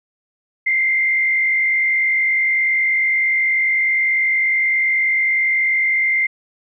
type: tone with frequency modulation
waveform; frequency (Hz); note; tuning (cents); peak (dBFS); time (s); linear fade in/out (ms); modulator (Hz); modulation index
sine; 2093; C7; 0; -14; 0.66-6.27; 10; 50.7; 0.82
effects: none